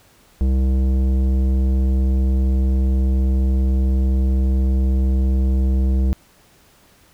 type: tone with tanh clipping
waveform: triangle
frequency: 65.41 Hz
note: C2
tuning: in tune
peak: -16 dBFS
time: 0.41-6.13 s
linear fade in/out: 0 ms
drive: 17 dB
effects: pink hiss -53 dBFS RMS until 7.13 s